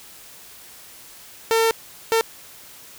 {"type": "tone bursts at uneven times", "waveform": "sawtooth", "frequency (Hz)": 452, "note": "A4", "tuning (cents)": 47, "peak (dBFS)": -12, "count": 2, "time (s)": [[1.51, 1.71], [2.12, 2.21]], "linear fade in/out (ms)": 0, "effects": ["white hiss -44 dBFS RMS until 2.98 s"]}